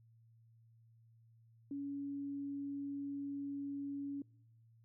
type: tone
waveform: sine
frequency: 281.3 Hz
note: C#4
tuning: 26 cents sharp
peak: -39 dBFS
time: 1.71-4.22 s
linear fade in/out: 2 ms
effects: noise-tail reverb RT60 0.7 s tail -25 dB re dry + added 114 Hz sine -63 dBFS peak until 4.84 s